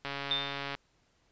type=click train; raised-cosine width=0.3 ms; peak=-20 dBFS; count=99; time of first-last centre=0.05-0.75 s; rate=140 Hz
type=tone with exponential decay; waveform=sine; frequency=3596 Hz; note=A7; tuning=37 cents sharp; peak=-25 dBFS; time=0.31-0.72 s; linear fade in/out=2 ms; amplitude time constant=89 ms
effects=pink hiss -70 dBFS RMS until 1.31 s + resampled to 16000 Hz